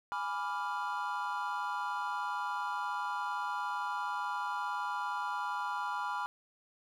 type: chord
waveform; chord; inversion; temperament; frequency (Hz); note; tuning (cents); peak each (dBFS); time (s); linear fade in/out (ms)
triangle; G# diminished seventh; none; equal; 830.6 / 987.8 / 1174.7 / 1396.9; G#5 / B5 / D6 / F6; 0 / 0 / 0 / 0; -38 / -35 / -39 / -38; 0.12-6.26; 0
effects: none